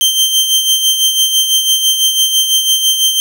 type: tone with tremolo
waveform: sawtooth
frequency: 3136 Hz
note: G7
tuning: in tune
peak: -4 dBFS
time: 0.01-3.2 s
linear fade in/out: 0 ms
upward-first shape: sine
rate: 6 Hz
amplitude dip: 55%
effects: none